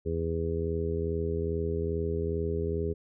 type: harmonic tone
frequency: 82.41 Hz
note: E2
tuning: in tune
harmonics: 1 / 2 / 3 / 4 / 5 / 6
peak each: -32 / -36 / -40 / -40 / -31 / -40 dBFS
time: 0.05-2.94 s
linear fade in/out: 20 ms
effects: none